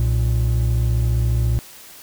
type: tone pair together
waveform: triangle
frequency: 61.74 / 116.37 Hz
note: B1 / A#2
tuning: 0 / -3 cents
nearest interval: major seventh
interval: 1097 cents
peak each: -16 / -16 dBFS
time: 0-1.59 s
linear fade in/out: 0 ms
effects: tanh soft clip ceiling -6 dBFS + white hiss -42 dBFS RMS until 2.02 s